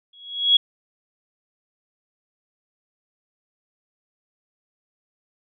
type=tone with exponential growth; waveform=sine; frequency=3331 Hz; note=G#7; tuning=4 cents sharp; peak=-9 dBFS; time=0.13-0.57 s; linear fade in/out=5 ms; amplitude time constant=94 ms; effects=none